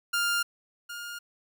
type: tone pair in turn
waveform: sawtooth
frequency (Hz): 1400 / 1415.4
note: F6 / F6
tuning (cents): +4 / +23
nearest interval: unison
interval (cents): 19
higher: second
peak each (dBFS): -21 / -33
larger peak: first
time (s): 0.13-0.43 / 0.89-1.19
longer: neither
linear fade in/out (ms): 10
effects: none